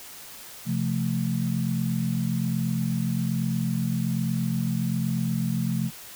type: chord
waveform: sine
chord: F major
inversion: second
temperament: equal with one note detuned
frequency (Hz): 130.81 / 172.01 / 220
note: C3 / F3 / A3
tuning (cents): 0 / -26 / 0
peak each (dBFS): -28 / -27 / -28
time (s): 0.65-5.91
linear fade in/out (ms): 50
effects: white hiss -43 dBFS RMS until 6.15 s